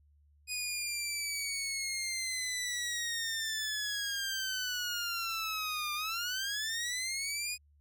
15% pulse linear two-way sweep, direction down then up, 2489 to 1193 to 2489 Hz, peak -27 dBFS, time 0.47-7.58 s, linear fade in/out 50 ms, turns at 5.94 s, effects added 73 Hz sine -62 dBFS peak until 7.8 s

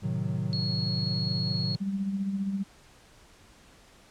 triangle chord, A diminished seventh, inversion none, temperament equal, 110 / 130.81 / 155.56 / 185 Hz, A2 / C3 / Eb3 / Gb3, 0 / 0 / 0 / 0 cents, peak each -31 dBFS, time 0.02-1.77 s, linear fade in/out 20 ms
sine tone, 4321 Hz, C#8, 45 cents flat, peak -31 dBFS, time 0.53-1.75 s, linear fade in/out 0 ms
sine tone with tremolo, 196 Hz, G3, in tune, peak -25 dBFS, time 1.8-2.64 s, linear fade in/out 20 ms, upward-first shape sine, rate 15 Hz, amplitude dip 50%
effects pink hiss -56 dBFS RMS until 4.1 s + low-pass 9000 Hz 12 dB/octave

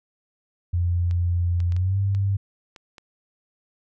sine tone with pitch glide, 87.31 to 98.57 Hz, F2 to G2, 0 to +10 cents, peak -19 dBFS, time 0.73-2.37 s, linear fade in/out 10 ms, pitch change +210 cents, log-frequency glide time 1.72-1.98 s
clicks, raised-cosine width 0.2 ms, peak -26 dBFS, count 7, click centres 1.111 / 1.603 / 1.722 / 1.765 / 2.149 / 2.762 / 2.982 s
effects none

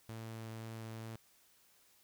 sawtooth tone, 112.2 Hz, A2, 34 cents sharp, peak -40 dBFS, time 0.09-1.16 s, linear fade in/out 0 ms, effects white hiss -68 dBFS RMS until 2.03 s

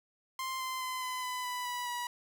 sawtooth tone with pitch steps, 1048 / 1036.6 / 1025.2 / 1014.1 / 1003 / 992 / 981.2 / 970.5 Hz, C6 / C6 / C6 / B5 / B5 / B5 / B5 / B5, +2 / -16 / -36 / +46 / +26 / +7 / -12 / -31 cents, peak -31 dBFS, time 0.39-2.07 s, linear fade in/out 2 ms, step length 210 ms, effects 10-bit

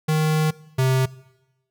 square tone pair in turn, 155.56 / 130.81 Hz, D#3 / C3, 0 / 0 cents, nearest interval minor third, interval 300 cents, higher first, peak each -18 / -17 dBFS, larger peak second, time 0.08-0.51 / 0.78-1.06 s, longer first, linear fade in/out 10 ms, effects noise-tail reverb RT60 1.0 s tail -21 dB re dry

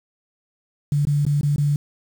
sine tone with dropouts, 145.2 Hz, D3, 19 cents flat, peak -16 dBFS, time 0.92-1.76 s, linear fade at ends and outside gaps 2 ms, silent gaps 1.052-1.07 / 1.252-1.265 / 1.411-1.431 / 1.561-1.581 s, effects 7-bit

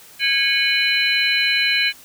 sine tone cluster, 1643 / 2208 / 2445 / 2987 / 4058 Hz, G#6 / C#7 / D#7 / F#7 / B7, -19 / -7 / -31 / +16 / +46 cents, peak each -22 dBFS, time 0.19-1.93 s, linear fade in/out 50 ms, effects white hiss -45 dBFS RMS until 2.04 s

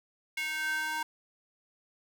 square tone with high-pass filter sweep, 311.1 Hz, D#4, in tune, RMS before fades -33 dBFS, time 0.37-1.03 s, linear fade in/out 5 ms, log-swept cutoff 2200 to 1100 Hz, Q 4.5, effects none

